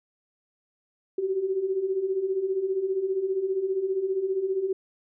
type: beating tone pair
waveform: sine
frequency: 370 / 385 Hz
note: F#4 / G4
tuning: 0 / -31 cents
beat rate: 15 Hz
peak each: -31 / -25 dBFS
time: 1.18-4.73 s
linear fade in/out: 5 ms
effects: none